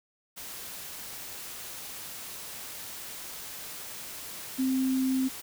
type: tone in noise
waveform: sine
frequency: 261.6 Hz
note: C4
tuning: in tune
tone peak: -24 dBFS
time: 4.58-5.29 s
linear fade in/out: 20 ms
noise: white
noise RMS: -41 dBFS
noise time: 0.36-5.42 s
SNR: +14 dB
effects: none